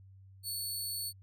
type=tone; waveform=15% pulse; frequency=4435 Hz; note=C#8; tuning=in tune; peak=-29 dBFS; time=0.43-1.13 s; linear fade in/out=50 ms; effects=added 96 Hz sine -53 dBFS peak until 1.22 s